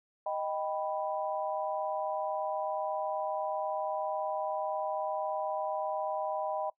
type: chord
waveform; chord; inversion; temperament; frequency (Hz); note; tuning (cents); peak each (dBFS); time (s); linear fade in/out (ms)
sine; Eb augmented; none; equal; 622.3 / 784 / 987.8; Eb5 / G5 / B5; 0 / 0 / 0; -34 / -35 / -38; 0.26-6.7; 5
effects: noise-tail reverb RT60 0.1 s tail -21 dB re dry